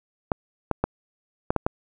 clicks, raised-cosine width 1 ms, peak -7 dBFS, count 6, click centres 0.318 / 0.713 / 0.84 / 1.505 / 1.563 / 1.665 s, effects none

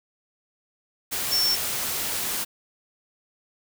sine tone in noise, 5430 Hz, F8, 50 cents flat, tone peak -20 dBFS, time 1.31-1.56 s, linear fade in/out 20 ms, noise white, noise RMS -28 dBFS, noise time 1.11-2.45 s, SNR +5 dB, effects none

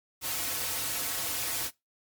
white noise with comb filter, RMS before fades -32 dBFS, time 0.21-1.71 s, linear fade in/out 50 ms, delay 5 ms, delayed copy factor -0.9, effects noise-tail reverb RT60 0.2 s tail -22 dB re dry + MP3 96 kbps

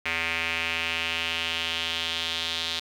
square tone with band-pass filter sweep, 82.7 Hz, E2, 6 cents sharp, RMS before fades -29 dBFS, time 0.05-2.8 s, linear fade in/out 10 ms, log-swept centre 2300 to 3700 Hz, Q 3.5, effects 8-bit

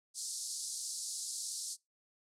white band-pass noise, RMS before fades -41 dBFS, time 0.14-1.77 s, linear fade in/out 50 ms, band 4300 to 9900 Hz, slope 48 dB/octave, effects noise-tail reverb RT60 0.2 s tail -23 dB re dry

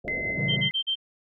white low-pass noise, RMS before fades -36 dBFS, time 0.04-0.61 s, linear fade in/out 10 ms, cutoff 690 Hz, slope 96 dB/octave
sine tone with tremolo, 2057 Hz, C7, 30 cents flat, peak -26 dBFS, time 0.08-0.71 s, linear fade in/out 0 ms, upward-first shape sine, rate 6 Hz, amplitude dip 30%
triangle chord, A# diminished seventh, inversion none, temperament equal, 116.54 / 138.59 / 164.81 / 196 Hz, A#2 / C#3 / E3 / G3, 0 / 0 / 0 / 0 cents, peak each -33 / -28 / -32 / -31 dBFS, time 0.35-0.71 s, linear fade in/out 50 ms
sine tone bursts, 3136 Hz, G7, in tune, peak -23 dBFS, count 4, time 0.48-0.956 s, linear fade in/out 20 ms, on 89 ms, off 40 ms
effects none

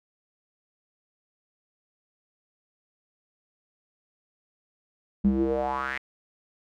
square tone with band-pass filter sweep, 66.1 Hz, C2, 18 cents sharp, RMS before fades -26 dBFS, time 5.24-5.98 s, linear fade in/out 5 ms, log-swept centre 190 to 2100 Hz, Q 5.3, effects none

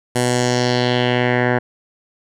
10% pulse tone with low-pass filter sweep, 123.47 Hz, B2, in tune, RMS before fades -17 dBFS, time 0.15-1.59 s, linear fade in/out 10 ms, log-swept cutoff 10000 to 1500 Hz, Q 2.4, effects none

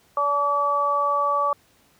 harmonic tone, 287 Hz, D4, 40 cents flat, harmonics 2 / 3 / 4, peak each -26 / -29 / -20 dBFS, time 0.17-1.53 s, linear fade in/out 2 ms, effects pink hiss -59 dBFS RMS until 1.99 s + high-pass 60 Hz 12 dB/octave

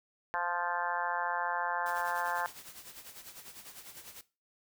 harmonic tone, 174.61 Hz, F3, in tune, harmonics 3 / 4 / 5 / 6 / 7 / 8 / 9 / 10, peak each -45 / -39 / -35 / -37 / -45 / -42 / -38 / -41 dBFS, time 0.34-2.46 s, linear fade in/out 0 ms
white noise with tremolo, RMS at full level -47 dBFS, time 1.86-4.21 s, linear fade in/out 0 ms, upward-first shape sine, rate 10 Hz, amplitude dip 65%
effects noise-tail reverb RT60 0.3 s tail -18 dB re dry

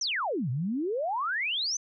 sine exponential two-way sweep, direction down then up, 6360 to 116.54 to 6360 Hz, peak -27 dBFS, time 0.01-1.77 s, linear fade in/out 5 ms, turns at 0.5 s, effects none

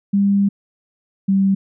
sine tone pair in turn, 199.6 / 194.48 Hz, G3 / G3, +32 / -13 cents, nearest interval unison, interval 45 cents, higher first, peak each -12 dBFS, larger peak neither, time 0.13-0.49 / 1.28-1.55 s, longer first, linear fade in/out 10 ms, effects none

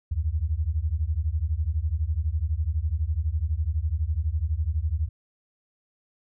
sine beating tone pair, 72.4 / 84.4 Hz, D2 / E2, -24 / +41 cents, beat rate 12 Hz, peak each -26 dBFS, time 0.11-5.09 s, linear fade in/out 10 ms, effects none

